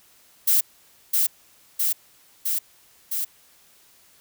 violet noise with echo, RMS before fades -18 dBFS, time 0.47-0.61 s, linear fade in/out 10 ms, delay 660 ms, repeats 4, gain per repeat -2 dB, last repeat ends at 3.25 s, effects white hiss -56 dBFS RMS until 4.2 s

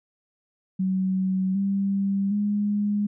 sine tone with pitch steps, 188.3 / 196.98 / 206.1 Hz, F#3 / G3 / G#3, +31 / +9 / -13 cents, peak -21 dBFS, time 0.79-3.07 s, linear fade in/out 10 ms, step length 760 ms, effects none

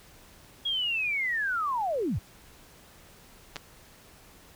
sine linear sweep, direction down, 3322 to 59.7 Hz, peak -26 dBFS, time 0.65-2.19 s, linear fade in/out 10 ms
clicks, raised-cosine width 0.2 ms, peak -18 dBFS, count 2, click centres 3.559 / 3.566 s
effects pink hiss -54 dBFS RMS until 4.55 s

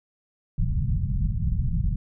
pink low-pass noise, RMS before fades -24 dBFS, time 0.58-1.96 s, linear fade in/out 5 ms, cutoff 180 Hz, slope 48 dB/octave, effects none

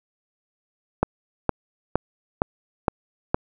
click train, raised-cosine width 1 ms, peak -4 dBFS, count 6, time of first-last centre 1.03-3.345 s, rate 2.16 Hz, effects none

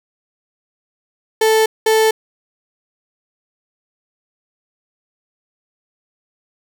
35% pulse tone pair in turn, 440 / 440 Hz, A4 / A4, 0 / 0 cents, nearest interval unison, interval 0 cents, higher neither, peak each -9 dBFS, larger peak neither, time 1.41-1.66 / 1.86-2.11 s, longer neither, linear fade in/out 5 ms, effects none

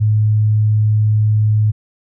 sine tone, 107.1 Hz, A2, 46 cents flat, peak -10 dBFS, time 0-1.72 s, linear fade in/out 20 ms, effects none

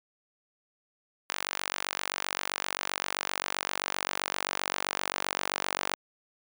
sawtooth tone with high-pass filter sweep, 47.66 Hz, G1, 48 cents flat, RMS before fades -34 dBFS, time 1.29-5.95 s, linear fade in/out 10 ms, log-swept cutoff 1300 to 820 Hz, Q 0.73, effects none

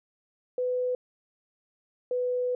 sine tone pair in turn, 500 / 496.8 Hz, B4 / B4, +21 / +10 cents, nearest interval unison, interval 11 cents, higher first, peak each -25 dBFS, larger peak neither, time 0.58-0.95 / 2.11-2.55 s, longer second, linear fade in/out 2 ms, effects none

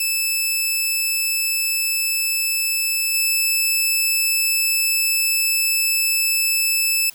10% pulse tone with level steps, 2625 Hz, E7, 8 cents flat, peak -10 / -8 dBFS, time 0-7.1 s, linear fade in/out 5 ms, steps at 3.14 s, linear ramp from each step 2 ms, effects white hiss -46 dBFS RMS until 7.14 s

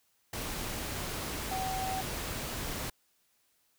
sine tone in noise, 759 Hz, F#5, 44 cents sharp, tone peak -33 dBFS, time 1.51-2.01 s, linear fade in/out 5 ms, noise pink, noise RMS -37 dBFS, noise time 0.33-2.9 s, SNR +1 dB, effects white hiss -72 dBFS RMS until 3.78 s

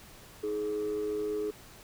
sine tone pair together, 315.6 / 421.3 Hz, D#4 / G#4, +25 / +25 cents, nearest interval perfect fourth, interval 500 cents, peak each -36 / -29 dBFS, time 0.43-1.51 s, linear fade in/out 10 ms, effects tanh soft clip ceiling -26 dBFS + pink hiss -52 dBFS RMS until 1.83 s

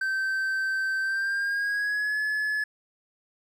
triangle tone with pitch glide, 1551 to 1711 Hz, G6 to A6, -19 to -49 cents, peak -23 dBFS, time 0.01-2.64 s, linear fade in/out 5 ms, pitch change +170 cents, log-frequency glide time 1-2.19 s, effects none

